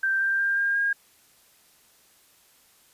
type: tone with pitch steps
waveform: sine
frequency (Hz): 1568 / 1581.6 / 1595.4 / 1609.3 / 1623.3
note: G6 / G6 / G6 / G6 / G#6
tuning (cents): 0 / +15 / +30 / +45 / -40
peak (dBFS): -21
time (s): 0.03-0.93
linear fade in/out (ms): 5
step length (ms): 180
effects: white hiss -59 dBFS RMS until 2.93 s + resampled to 32000 Hz